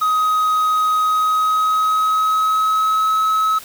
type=tone with pitch glide; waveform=triangle; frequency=1259 to 1286.9 Hz; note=D#6 to E6; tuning=+20 to -42 cents; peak=-12 dBFS; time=0.01-3.59 s; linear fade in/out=10 ms; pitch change=+38 cents; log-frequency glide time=1.01-3.14 s; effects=white hiss -38 dBFS RMS until 3.64 s